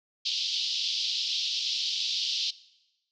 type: band-pass noise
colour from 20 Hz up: white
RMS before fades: -30 dBFS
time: 0.25-2.51 s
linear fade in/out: 10 ms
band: 3000 to 5100 Hz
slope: 48 dB/octave
effects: noise-tail reverb RT60 1.0 s tail -20 dB re dry

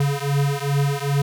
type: beating tone pair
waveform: square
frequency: 140 / 142.5 Hz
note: C#3 / C#3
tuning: +18 / +48 cents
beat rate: 2.5 Hz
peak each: -22 / -23 dBFS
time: 0-1.22 s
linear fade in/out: 5 ms
effects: none

